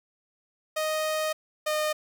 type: tone pair in turn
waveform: sawtooth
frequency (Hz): 622.3 / 612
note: D#5 / D#5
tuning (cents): 0 / -29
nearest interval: unison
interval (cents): 29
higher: first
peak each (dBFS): -22 / -21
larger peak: second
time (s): 0.76-1.33 / 1.66-1.93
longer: first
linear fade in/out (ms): 10
effects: none